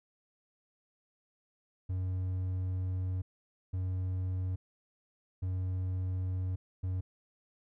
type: tone bursts at uneven times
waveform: triangle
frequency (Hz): 92.5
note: F#2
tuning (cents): 0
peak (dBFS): -29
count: 4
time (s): 1.89-3.22 / 3.73-4.56 / 5.42-6.56 / 6.83-7.01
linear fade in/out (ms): 10
effects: none